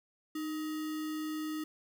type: tone with sample-and-hold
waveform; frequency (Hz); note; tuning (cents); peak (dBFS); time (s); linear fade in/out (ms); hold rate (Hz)
sine; 309.1; D#4; -11; -34; 0.35-1.64; 5; 1575
effects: none